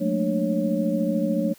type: tone cluster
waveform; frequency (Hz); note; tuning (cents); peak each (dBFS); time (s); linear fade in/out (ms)
sine; 180.9 / 214.6 / 228.3 / 297.8 / 552; F#3 / A3 / A#3 / D4 / C#5; -39 / -43 / -36 / +24 / -7; -27; 0-1.54; 20
effects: white hiss -53 dBFS RMS until 1.58 s